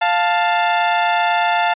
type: tone pair together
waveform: sawtooth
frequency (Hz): 700 / 882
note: F5 / A5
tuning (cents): +4 / +4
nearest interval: major third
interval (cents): 400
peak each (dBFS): -13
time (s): 0.01-1.74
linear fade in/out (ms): 10
effects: resampled to 8000 Hz